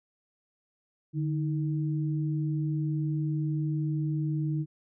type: tone pair together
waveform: sine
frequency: 149.65 / 316.8 Hz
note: D3 / D#4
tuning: +33 / +31 cents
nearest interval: octave + minor second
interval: 1298 cents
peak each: -27 / -34 dBFS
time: 1.13-4.66 s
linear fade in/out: 50 ms
effects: none